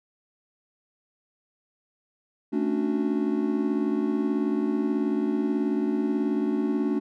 triangle chord, D major seventh, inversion second, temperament just, 220.2 / 275.3 / 293.7 / 367.1 Hz, A3 / C#4 / D4 / F#4, +2 / -12 / 0 / -14 cents, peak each -26 / -28 / -25 / -28 dBFS, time 2.52-7 s, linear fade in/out 20 ms, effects none

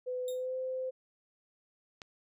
sine tone with pitch glide, 503 to 516.5 Hz, B4 to C5, +32 to -22 cents, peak -33 dBFS, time 0.06-0.91 s, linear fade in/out 20 ms, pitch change +46 cents, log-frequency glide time 0.29-0.57 s
15% pulse tone with exponential decay, 3694 Hz, A#7, 16 cents flat, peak -35 dBFS, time 0.28-0.46 s, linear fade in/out 1 ms, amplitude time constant 39 ms
click, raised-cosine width 0.2 ms, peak -27 dBFS, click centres 2.018 s
effects none

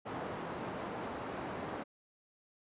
white band-pass noise, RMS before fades -41 dBFS, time 0.05-1.84 s, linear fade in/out 20 ms, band 110 to 880 Hz, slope 12 dB/octave, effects resampled to 8000 Hz

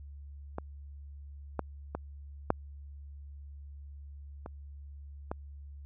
clicks, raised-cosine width 1 ms, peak -21 / -17 / -20 / -10 / -27 / -20 dBFS, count 6, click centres 0.584 / 1.593 / 1.95 / 2.504 / 4.461 / 5.315 s, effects added 71 Hz sine -44 dBFS peak until 5.85 s

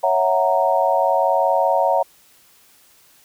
sine chord, F# dominant seventh, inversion second, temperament equal with one note detuned, 554.4 / 659.3 / 740 / 929.6 Hz, C#5 / E5 / F#5 / A#5, 0 / 0 / 0 / -5 cents, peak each -20 dBFS, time 0.03-2.03 s, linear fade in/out 10 ms, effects white hiss -53 dBFS RMS until 3.24 s

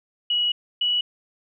sine tone pair in turn, 2918 / 2937 Hz, F#7 / F#7, -25 / -13 cents, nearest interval unison, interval 12 cents, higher second, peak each -19 dBFS, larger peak neither, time 0.3-0.52 / 0.81-1.01 s, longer first, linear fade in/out 5 ms, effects none

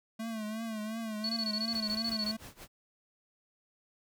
square tone with vibrato, 220 Hz, A3, in tune, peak -36 dBFS, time 0.19-2.37 s, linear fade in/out 10 ms, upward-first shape triangle, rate 2.8 Hz, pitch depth 79 cents each way
sine tone bursts, 4415 Hz, C#8, 8 cents flat, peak -31 dBFS, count 15, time 1.24-2.314 s, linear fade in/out 2 ms, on 52 ms, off 21 ms
pink noise with tremolo, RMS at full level -47 dBFS, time 1.7-2.68 s, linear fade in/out 50 ms, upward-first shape sine, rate 5.6 Hz, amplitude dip 90%
effects none

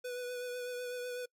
square tone with vibrato, 493.9 Hz, B4, in tune, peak -38 dBFS, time 0.04-1.26 s, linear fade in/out 10 ms, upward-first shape triangle, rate 8 Hz, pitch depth 24 cents each way, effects noise-tail reverb RT60 0.1 s tail -26 dB re dry + MP3 96 kbps

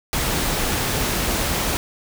pink noise, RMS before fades -22 dBFS, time 0.13-1.77 s, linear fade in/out 0 ms, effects none

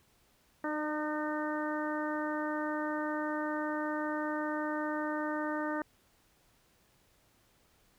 harmonic tone with a mistuned harmonic, 304.2 Hz, D#4, 39 cents flat, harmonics 1 / 2 / 3 / 4 / 5 / 6, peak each -35 / -38 / -40 / -41 / -42 / -43 dBFS, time 0.64-5.82 s, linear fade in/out 2 ms, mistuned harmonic 2, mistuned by -16 cents, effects pink hiss -68 dBFS RMS until 7.98 s

